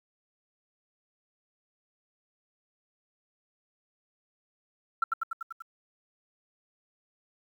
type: tone with echo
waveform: sine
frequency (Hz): 1350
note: E6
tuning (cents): +41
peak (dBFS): -20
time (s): 5.02-5.04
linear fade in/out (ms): 5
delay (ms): 97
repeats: 6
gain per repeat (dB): -3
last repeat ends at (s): 5.622
effects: tanh soft clip ceiling -16 dBFS + 10-bit